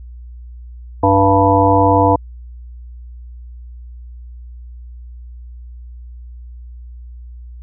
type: harmonic tone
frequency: 98 Hz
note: G2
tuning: in tune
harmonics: 1 / 3 / 5 / 7 / 9 / 10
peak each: -16 / -16 / -16 / -16 / -16 / -16 dBFS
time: 1.03-2.16 s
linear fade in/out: 5 ms
effects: added 60 Hz sine -31 dBFS peak until 7.62 s